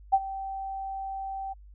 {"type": "tone with ADSR envelope", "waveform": "sine", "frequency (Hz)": 776, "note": "G5", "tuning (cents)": -18, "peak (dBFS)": -15, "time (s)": [0.12, 1.54], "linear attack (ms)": 20, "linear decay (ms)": 46, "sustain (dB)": -17, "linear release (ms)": 20, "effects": ["added 50 Hz sine -47 dBFS peak until 1.74 s"]}